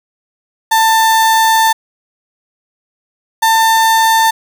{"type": "tone pair in turn", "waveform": "35% pulse", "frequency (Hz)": [891, 895.3], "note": ["A5", "A5"], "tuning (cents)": [22, 30], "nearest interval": "unison", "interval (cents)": 8, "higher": "second", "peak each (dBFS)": -6, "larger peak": "neither", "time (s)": [[0.71, 1.73], [3.42, 4.31]], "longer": "first", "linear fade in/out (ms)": 10, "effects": []}